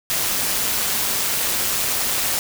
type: noise with amplitude modulation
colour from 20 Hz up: white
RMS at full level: -19 dBFS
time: 0.1-2.39 s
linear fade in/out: 0 ms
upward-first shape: sine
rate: 201 Hz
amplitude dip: 55%
effects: none